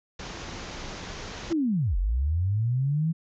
pink low-pass noise, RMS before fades -38 dBFS, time 0.19-1.53 s, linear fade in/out 5 ms, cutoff 6900 Hz, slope 96 dB/octave
sine linear two-way sweep, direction down then up, 350 to 41.48 to 166.9 Hz, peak -22 dBFS, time 1.5-3.13 s, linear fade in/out 20 ms, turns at 1.97 s
effects none

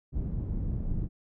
pink low-pass noise, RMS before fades -31 dBFS, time 0.12-1.09 s, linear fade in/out 50 ms, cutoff 170 Hz, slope 12 dB/octave, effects none

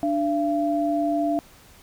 sine tone pair together, 295.6 / 680 Hz, D4 / F5, +11 / -46 cents, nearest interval octave + major second, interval 1443 cents, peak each -23 dBFS, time 0.03-1.39 s, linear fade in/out 0 ms, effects pink hiss -51 dBFS RMS until 1.82 s

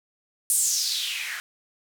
blue noise with band-pass filter sweep, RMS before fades -26 dBFS, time 0.5-1.4 s, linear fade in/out 0 ms, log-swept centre 9700 to 1600 Hz, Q 4.1, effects none

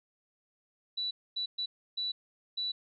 sine tone bursts at uneven times, 3951 Hz, B7, in tune, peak -31 dBFS, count 5, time 0.97-1.11 / 1.36-1.46 / 1.58-1.66 / 1.97-2.12 / 2.57-2.72 s, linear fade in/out 10 ms, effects none

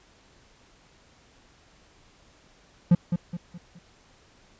triangle tone with echo, 173.7 Hz, F3, 9 cents flat, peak -11 dBFS, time 2.91-2.95 s, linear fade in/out 5 ms, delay 210 ms, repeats 4, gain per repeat -8 dB, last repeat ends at 3.79 s, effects pink hiss -58 dBFS RMS until 4.59 s + resampled to 16000 Hz

